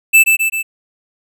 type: tone with echo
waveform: square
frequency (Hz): 2641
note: E7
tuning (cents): +3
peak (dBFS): -5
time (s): 0.13-0.24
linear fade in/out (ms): 20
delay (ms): 130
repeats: 3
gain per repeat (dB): -4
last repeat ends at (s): 0.63
effects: none